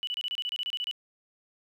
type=tone bursts; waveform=sine; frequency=2960 Hz; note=F#7; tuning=in tune; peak=-29 dBFS; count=13; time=0.03-0.912 s; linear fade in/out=0 ms; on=42 ms; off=28 ms; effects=10-bit